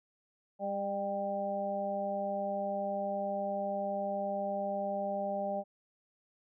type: harmonic tone with a mistuned harmonic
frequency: 200 Hz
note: G3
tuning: 35 cents sharp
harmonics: 1 / 2 / 3 / 4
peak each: -40 / -46 / -34 / -37 dBFS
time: 0.59-5.64 s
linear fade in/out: 50 ms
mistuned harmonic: 4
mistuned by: -24 cents
effects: none